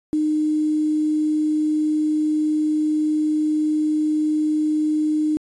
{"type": "tone with quantisation", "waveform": "sine", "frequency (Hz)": 306.1, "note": "D#4", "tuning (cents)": -28, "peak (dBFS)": -17, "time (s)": [0.13, 5.37], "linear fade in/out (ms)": 0, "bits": 7, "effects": ["resampled to 22050 Hz"]}